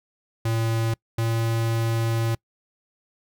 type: tone pair in turn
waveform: square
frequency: 113.6 / 114.24 Hz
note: A#2 / A#2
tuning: -44 / -35 cents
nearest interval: unison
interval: 9 cents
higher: second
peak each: -22 dBFS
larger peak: neither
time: 0.45-0.94 / 1.18-2.35 s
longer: second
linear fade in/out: 5 ms
effects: noise-tail reverb RT60 0.1 s tail -26 dB re dry